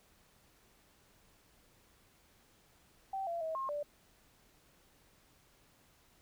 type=tone with pitch steps; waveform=sine; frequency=774 / 680 / 641 / 1070 / 586 Hz; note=G5 / F5 / E5 / C6 / D5; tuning=-22 / -46 / -49 / +38 / -4 cents; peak=-35 dBFS; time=3.13-3.83 s; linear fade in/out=5 ms; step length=140 ms; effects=pink hiss -67 dBFS RMS until 6.21 s